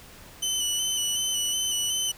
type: tone with vibrato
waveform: 20% pulse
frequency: 3003 Hz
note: F#7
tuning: 25 cents sharp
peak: -19 dBFS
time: 0.42-2.12 s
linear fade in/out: 10 ms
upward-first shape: square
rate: 2.7 Hz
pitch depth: 26 cents each way
effects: pink hiss -48 dBFS RMS until 2.17 s